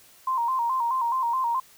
sine tone with vibrato, 987.8 Hz, B5, in tune, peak -22 dBFS, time 0.27-1.6 s, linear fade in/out 5 ms, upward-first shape square, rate 4.7 Hz, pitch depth 93 cents each way, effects white hiss -54 dBFS RMS until 1.77 s

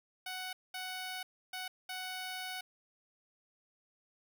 10% pulse tone bursts at uneven times, 743 Hz, F#5, 7 cents sharp, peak -31 dBFS, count 4, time 0.26-0.53 / 0.74-1.23 / 1.53-1.68 / 1.89-2.61 s, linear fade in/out 5 ms, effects none

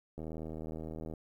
click train, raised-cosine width 2 ms, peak -29 dBFS, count 77, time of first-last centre 0.18-1.137 s, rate 79.4 Hz, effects 11-bit

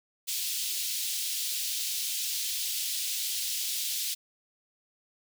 pink high-pass noise, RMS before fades -32 dBFS, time 0.27-4.15 s, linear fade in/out 20 ms, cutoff 3200 Hz, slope 24 dB/octave, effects none

